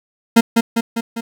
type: tone with echo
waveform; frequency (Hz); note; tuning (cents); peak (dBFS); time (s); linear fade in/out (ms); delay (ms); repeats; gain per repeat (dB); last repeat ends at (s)
40% pulse; 230; A#3; -23; -5; 0.36-0.41; 10; 200; 4; -4; 1.21
effects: none